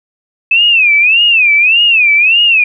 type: tone with vibrato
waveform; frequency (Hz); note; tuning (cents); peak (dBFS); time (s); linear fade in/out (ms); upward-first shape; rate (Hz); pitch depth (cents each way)
sine; 2571; E7; -44; -5; 0.51-2.64; 5; sine; 1.7; 190
effects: none